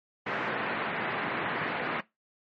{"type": "band-pass noise", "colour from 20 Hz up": "white", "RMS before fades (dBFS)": -32, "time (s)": [0.26, 2.01], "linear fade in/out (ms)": 10, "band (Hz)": [130, 2100], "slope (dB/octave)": 24, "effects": ["noise-tail reverb RT60 0.2 s tail -20 dB re dry", "MP3 32 kbps"]}